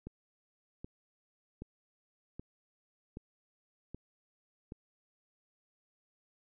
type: click train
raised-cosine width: 3 ms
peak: -30 dBFS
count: 7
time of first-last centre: 0.07-4.721 s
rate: 1.29 Hz
effects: none